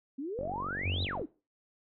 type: exponential two-way sweep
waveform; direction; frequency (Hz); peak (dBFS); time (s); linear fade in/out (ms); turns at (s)
sine; up then down; 256.8 to 4042 to 256.8; -34; 0.18-1.26; 10; 1.03
type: click train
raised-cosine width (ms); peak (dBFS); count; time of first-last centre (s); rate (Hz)
2; -27; 40; 0.39-1.216; 47.2
type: tone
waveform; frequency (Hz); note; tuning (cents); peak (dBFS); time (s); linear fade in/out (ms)
triangle; 88.7; F2; +27; -29; 0.84-1.06; 20
effects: noise-tail reverb RT60 0.3 s tail -19 dB re dry